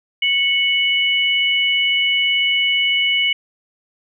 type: tone pair together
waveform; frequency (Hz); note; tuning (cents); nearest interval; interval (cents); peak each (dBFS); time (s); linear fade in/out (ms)
sine; 2212 / 2953; C#7 / F#7; -4 / -4; perfect fourth; 500; -17; 0.22-3.33; 5
effects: none